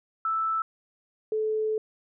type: tone pair in turn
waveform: sine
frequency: 1318.5 / 433.9 Hz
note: E6 / A4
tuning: 0 / -24 cents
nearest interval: octave + perfect fifth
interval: 1924 cents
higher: first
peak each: -24 dBFS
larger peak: neither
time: 0.25-0.62 / 1.32-1.78 s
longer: second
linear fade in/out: 2 ms
effects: none